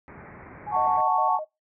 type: low-pass noise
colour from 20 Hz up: pink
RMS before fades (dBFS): -43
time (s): 0.08-1.01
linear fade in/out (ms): 0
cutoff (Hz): 2300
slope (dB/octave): 96
type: tone with vibrato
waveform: sine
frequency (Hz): 721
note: F#5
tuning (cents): -45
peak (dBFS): -30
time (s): 0.66-1.45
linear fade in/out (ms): 20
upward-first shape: square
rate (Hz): 4.8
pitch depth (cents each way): 260
type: chord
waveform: sine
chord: F# minor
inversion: none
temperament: just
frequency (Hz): 740 / 888 / 1110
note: F#5 / A5 / C#6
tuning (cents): 0 / +16 / +2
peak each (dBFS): -24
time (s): 0.71-1.4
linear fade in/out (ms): 50
effects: noise-tail reverb RT60 0.2 s tail -21 dB re dry + high-pass 80 Hz 12 dB/octave